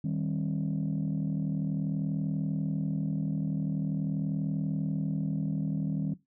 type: chord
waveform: sine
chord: C minor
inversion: first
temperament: equal with one note detuned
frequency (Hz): 155.56 / 196 / 268.2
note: Eb3 / G3 / C4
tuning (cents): 0 / 0 / +43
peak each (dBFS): -29 / -32 / -34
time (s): 0.04-6.14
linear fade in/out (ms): 5
effects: noise-tail reverb RT60 0.2 s tail -17 dB re dry + tanh soft clip ceiling -23 dBFS